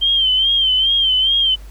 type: tone with vibrato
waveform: sine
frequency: 3136 Hz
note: G7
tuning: in tune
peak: -12 dBFS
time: 0.01-1.56 s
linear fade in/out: 20 ms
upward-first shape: sine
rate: 2.4 Hz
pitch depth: 69 cents each way
effects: added 50 Hz sine -33 dBFS peak until 1.7 s + pink hiss -48 dBFS RMS until 1.7 s